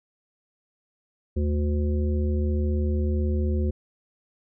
harmonic tone with a mistuned harmonic, 73.1 Hz, D2, 7 cents flat, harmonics 1 / 3 / 5 / 7, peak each -22 / -30 / -32 / -38 dBFS, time 1.36-3.71 s, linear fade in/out 10 ms, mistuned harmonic 1, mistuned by +110 cents, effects none

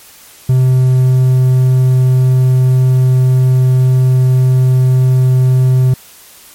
triangle tone, 128.7 Hz, C3, 28 cents flat, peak -4 dBFS, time 0.49-5.94 s, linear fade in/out 5 ms, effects white hiss -39 dBFS RMS until 6.54 s + MP3 64 kbps

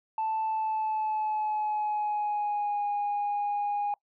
sine tone with pitch glide, 880 to 821.1 Hz, A5 to G#5, 0 to -20 cents, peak -25 dBFS, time 0.18-3.94 s, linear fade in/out 2 ms, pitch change -120 cents, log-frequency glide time 0.43-2.86 s, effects noise-tail reverb RT60 0.1 s tail -24 dB re dry + tanh soft clip ceiling -24 dBFS

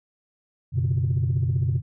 sine chord, F# suspended fourth, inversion none, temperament just, 92.5 / 123.33 / 138.75 Hz, F#2 / B2 / C#3, 0 / -2 / +2 cents, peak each -24 / -22 / -24 dBFS, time 0.72-1.82 s, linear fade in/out 50 ms, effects tanh soft clip ceiling -15 dBFS

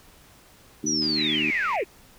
harmonic tone, 76.1 Hz, D#2, 38 cents flat, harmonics 2 / 3 / 4 / 5, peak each -38 / -31 / -29 / -36 dBFS, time 0.83-1.51 s, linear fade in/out 10 ms
sine linear sweep, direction down, 6010 to 329.6 Hz, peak -23 dBFS, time 0.86-1.84 s, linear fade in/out 10 ms
click train, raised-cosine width 0.2 ms, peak -27 dBFS, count 151, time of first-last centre 1.02-1.759 s, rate 203 Hz
pink band-pass noise, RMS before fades -33 dBFS, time 1.15-1.85 s, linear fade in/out 50 ms, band 1900 to 2600 Hz, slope 96 dB/octave
effects pink hiss -53 dBFS RMS until 2.18 s

